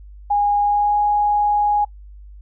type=tone with pitch glide; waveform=sine; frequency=820 to 828.6 Hz; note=G#5 to G#5; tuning=-22 to -4 cents; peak=-14 dBFS; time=0.3-1.85 s; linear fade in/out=10 ms; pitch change=+18 cents; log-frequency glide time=0.61-0.97 s; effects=noise-tail reverb RT60 0.1 s tail -23 dB re dry + added 50 Hz sine -37 dBFS peak until 2.41 s